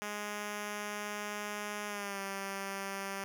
5% pulse tone with pitch glide, 207.7 to 196.04 Hz, G#3 to G3, 0 to 0 cents, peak -26 dBFS, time 0.02-3.24 s, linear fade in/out 0 ms, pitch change -100 cents, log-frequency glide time 1.87-2.2 s, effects none

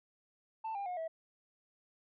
sine tone with pitch steps, 887 / 799.4 / 720.5 / 649.3 Hz, A5 / G5 / F#5 / E5, +14 / +34 / -46 / -26 cents, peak -34 dBFS, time 0.64-1.08 s, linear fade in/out 10 ms, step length 110 ms, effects tanh soft clip ceiling -35 dBFS

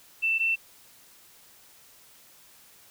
sine tone pair in turn, 2669 / 2683 Hz, E7 / E7, +21 / +30 cents, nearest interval unison, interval 9 cents, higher second, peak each -22 dBFS, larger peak neither, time 0.22-0.39 / 0.39-0.56 s, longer neither, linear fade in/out 20 ms, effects white hiss -55 dBFS RMS until 2.9 s

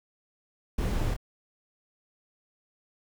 brown noise with echo, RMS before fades -28 dBFS, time 0.78-1.14 s, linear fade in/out 5 ms, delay 26 ms, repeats 1, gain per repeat -5 dB, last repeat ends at 1.166 s, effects none

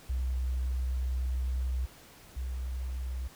sine tone pair in turn, 63.5 / 63.5 Hz, B1 / B1, +49 / +49 cents, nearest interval unison, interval 0 cents, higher neither, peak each -28 / -32 dBFS, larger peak first, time 0.09-1.86 / 2.36-3.28 s, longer first, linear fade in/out 10 ms, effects pink hiss -54 dBFS RMS until 3.35 s

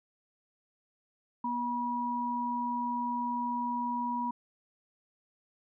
sine tone pair together, 241.8 / 967 Hz, B3 / B5, -36 / -37 cents, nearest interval 2 octaves, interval 2399 cents, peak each -35 / -31 dBFS, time 1.44-4.31 s, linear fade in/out 5 ms, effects none

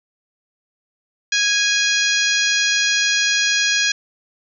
harmonic tone, 827 Hz, G#5, 8 cents flat, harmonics 2 / 3 / 4 / 5 / 6 / 7 / 8, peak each -20 / -22 / -23 / -24 / -25 / -25 / -26 dBFS, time 1.32-3.92 s, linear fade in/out 5 ms, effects none

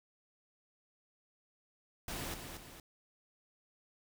pink noise with echo, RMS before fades -41 dBFS, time 2.08-2.34 s, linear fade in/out 2 ms, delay 230 ms, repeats 2, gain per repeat -6 dB, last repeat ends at 2.8 s, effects none

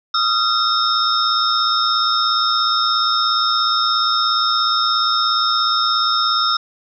sine tone cluster, 1254 / 1371 / 3699 / 5290 Hz, D#6 / F6 / A#7 / E8, +13 / -32 / -14 / +5 cents, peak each -20 dBFS, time 0.14-6.57 s, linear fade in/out 5 ms, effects none

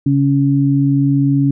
sine tone pair together, 138.59 / 279.1 Hz, C#3 / C#4, 0 / +12 cents, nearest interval octave, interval 1212 cents, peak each -13 dBFS, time 0.06-1.51 s, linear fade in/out 5 ms, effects none

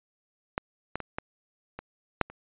clicks, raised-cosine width 0.5 ms, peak -12 / -15 / -20 / -16 / -22 / -7 / -29 dBFS, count 7, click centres 0.579 / 0.956 / 1.003 / 1.185 / 1.79 / 2.213 / 2.3 s, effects resampled to 8000 Hz

